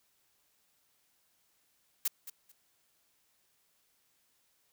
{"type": "noise with echo", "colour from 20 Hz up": "blue", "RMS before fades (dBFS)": -30, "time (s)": [2.05, 2.08], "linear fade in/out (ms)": 5, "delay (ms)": 220, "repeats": 2, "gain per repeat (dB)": -14, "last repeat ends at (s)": 2.52, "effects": ["white hiss -73 dBFS RMS until 4.72 s"]}